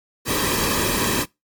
pink noise with comb filter, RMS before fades -21 dBFS, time 0.25-1.26 s, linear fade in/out 50 ms, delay 1.4 ms, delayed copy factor -0.65, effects noise-tail reverb RT60 0.2 s tail -23 dB re dry + MP3 96 kbps

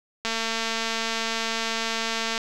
click train, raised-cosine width 0.2 ms, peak -10 dBFS, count 482, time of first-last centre 0.25-2.378 s, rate 226 Hz, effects none

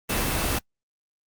sine tone in noise, 2652 Hz, E7, 10 cents sharp, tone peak -36 dBFS, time 0.09-0.59 s, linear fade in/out 10 ms, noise pink, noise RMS -25 dBFS, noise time 0.09-0.59 s, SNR -14 dB, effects noise-tail reverb RT60 0.1 s tail -26 dB re dry + Opus 32 kbps

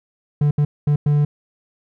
triangle tone bursts at uneven times, 146.83 Hz, D3, in tune, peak -11 dBFS, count 4, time 0.41-0.51 / 0.58-0.65 / 0.87-0.96 / 1.06-1.25 s, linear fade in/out 5 ms, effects none

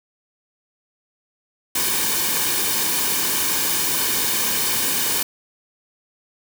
white noise with comb filter, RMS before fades -21 dBFS, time 1.75-5.23 s, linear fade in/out 5 ms, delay 1.5 ms, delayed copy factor -0.6, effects none

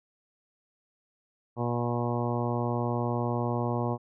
harmonic tone, 120 Hz, B2, 49 cents flat, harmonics 1 / 2 / 3 / 4 / 5 / 6 / 7 / 8 / 9, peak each -30 / -33 / -35 / -36 / -37 / -38 / -38 / -39 / -40 dBFS, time 1.56-3.98 s, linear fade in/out 50 ms, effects none

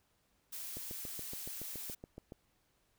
blue noise, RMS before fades -44 dBFS, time 0.52-1.95 s, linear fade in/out 10 ms
click train, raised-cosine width 2 ms, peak -33 dBFS, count 12, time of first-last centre 0.77-2.321 s, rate 7.09 Hz
effects pink hiss -75 dBFS RMS until 2.98 s

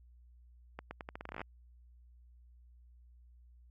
accelerating click train, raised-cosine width 0.5 ms, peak -27 dBFS, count 15, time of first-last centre 0.79-1.415 s, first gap 120 ms, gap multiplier 0.82, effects added 60 Hz sine -57 dBFS peak until 3.7 s + AAC 32 kbps

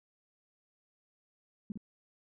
sine tone with echo, 207.7 Hz, G#3, in tune, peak -34 dBFS, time 1.7-1.72 s, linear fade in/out 2 ms, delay 55 ms, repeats 1, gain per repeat -4 dB, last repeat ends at 1.775 s, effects none

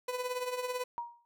30% pulse tone with tremolo, 499.3 Hz, B4, 19 cents sharp, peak -28 dBFS, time 0.08-0.84 s, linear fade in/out 5 ms, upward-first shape triangle, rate 18 Hz, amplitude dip 70%
sine tone with exponential decay, 946 Hz, A#5, 25 cents sharp, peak -31 dBFS, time 0.98-1.25 s, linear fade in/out 0 ms, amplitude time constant 58 ms
effects none

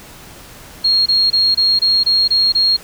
sine tone bursts, 4264 Hz, C8, 32 cents sharp, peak -10 dBFS, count 8, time 0.84-2.768 s, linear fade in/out 10 ms, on 220 ms, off 24 ms, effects pink hiss -38 dBFS RMS until 2.83 s

